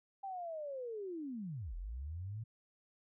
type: linear two-way sweep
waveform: sine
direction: down then up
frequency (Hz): 795 to 38.89 to 115.5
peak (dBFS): -40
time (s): 0.23-2.44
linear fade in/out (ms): 10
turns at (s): 1.75
effects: none